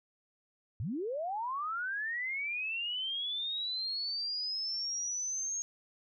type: linear sweep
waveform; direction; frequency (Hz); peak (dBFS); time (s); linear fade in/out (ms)
sine; up; 84.6 to 6560; -33; 0.8-5.62; 0
effects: none